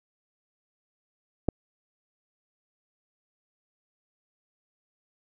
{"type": "clicks", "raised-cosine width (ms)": 2, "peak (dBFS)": [-30, -10], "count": 2, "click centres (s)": [1.484, 1.487], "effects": []}